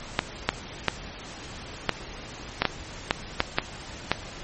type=clicks; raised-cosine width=0.3 ms; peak=-3 dBFS; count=10; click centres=0.191 / 0.49 / 0.883 / 1.893 / 2.62 / 2.653 / 3.109 / 3.404 / 3.585 / 4.116 s; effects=pink hiss -40 dBFS RMS until 4.43 s + MP3 32 kbps